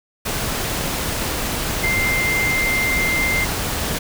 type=tone in noise; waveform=sine; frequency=2093 Hz; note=C7; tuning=in tune; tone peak=-18 dBFS; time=1.83-3.45 s; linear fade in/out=10 ms; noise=pink; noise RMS=-23 dBFS; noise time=0.25-3.99 s; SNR=+2 dB; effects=none